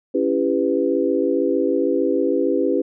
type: chord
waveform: sine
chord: C# half-diminished seventh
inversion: none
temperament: just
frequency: 277.2 / 332.6 / 399.1 / 498.9 Hz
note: C#4 / E4 / G4 / B4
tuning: 0 / +16 / +31 / +17 cents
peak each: -22 dBFS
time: 0.14-2.82 s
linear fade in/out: 10 ms
effects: none